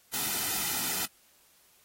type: noise with comb filter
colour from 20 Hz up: white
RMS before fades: -31 dBFS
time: 0.13-1.06 s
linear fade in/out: 10 ms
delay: 1.8 ms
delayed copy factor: -0.65
effects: white hiss -63 dBFS RMS until 1.84 s + AAC 48 kbps